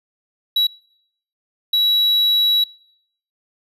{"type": "tone bursts at uneven times", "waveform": "triangle", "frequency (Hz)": 3900, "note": "B7", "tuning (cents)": -23, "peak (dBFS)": -12, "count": 2, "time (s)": [[0.56, 0.67], [1.73, 2.64]], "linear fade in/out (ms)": 5, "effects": ["noise-tail reverb RT60 0.7 s tail -25 dB re dry", "resampled to 32000 Hz"]}